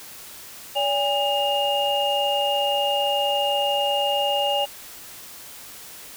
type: tone cluster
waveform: sine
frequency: 571 / 814 / 2837 Hz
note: D5 / G#5 / F7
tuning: -49 / -35 / +27 cents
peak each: -24 dBFS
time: 0.75-4.66 s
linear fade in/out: 20 ms
effects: white hiss -41 dBFS RMS until 6.16 s